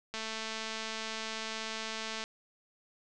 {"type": "click train", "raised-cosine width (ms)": 0.2, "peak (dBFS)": -21, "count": 465, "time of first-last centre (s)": [0.14, 2.24], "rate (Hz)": 221, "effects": ["resampled to 22050 Hz"]}